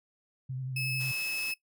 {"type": "tone with vibrato", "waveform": "sine", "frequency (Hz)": 130, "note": "C3", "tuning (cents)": -11, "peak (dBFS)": -33, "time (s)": [0.49, 1.12], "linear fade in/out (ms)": 10, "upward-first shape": "sine", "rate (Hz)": 11, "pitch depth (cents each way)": 37}
{"type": "tone", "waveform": "35% pulse", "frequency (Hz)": 2595, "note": "E7", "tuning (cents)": -28, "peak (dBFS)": -30, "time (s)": [0.76, 1.54], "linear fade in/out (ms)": 5}
{"type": "noise", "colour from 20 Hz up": "white", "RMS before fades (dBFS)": -44, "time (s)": [0.99, 1.53], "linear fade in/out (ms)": 20}
{"effects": ["noise-tail reverb RT60 0.1 s tail -18 dB re dry"]}